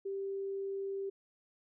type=tone; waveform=sine; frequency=392 Hz; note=G4; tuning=in tune; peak=-35 dBFS; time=0.05-1.1 s; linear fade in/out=10 ms; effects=none